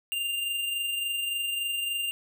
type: tone with amplitude modulation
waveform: square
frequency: 2794 Hz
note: F7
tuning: in tune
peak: -27 dBFS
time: 0.12-2.11 s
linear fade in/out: 0 ms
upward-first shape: sine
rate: 23.5 Hz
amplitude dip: 35%
effects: none